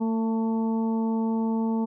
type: harmonic tone with a mistuned harmonic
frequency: 224.7 Hz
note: A3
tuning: 37 cents sharp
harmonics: 1 / 2 / 3 / 4 / 5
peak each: -23 / -33 / -42 / -35 / -47 dBFS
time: 0-1.86 s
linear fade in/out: 20 ms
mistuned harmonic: 4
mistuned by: -18 cents
effects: none